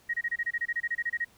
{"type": "tone bursts", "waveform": "sine", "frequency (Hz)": 1887, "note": "A#6", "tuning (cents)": 21, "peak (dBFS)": -26, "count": 16, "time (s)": [0.09, 1.248], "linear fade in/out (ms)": 10, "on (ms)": 48, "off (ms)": 26, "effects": ["pink hiss -61 dBFS RMS until 1.37 s"]}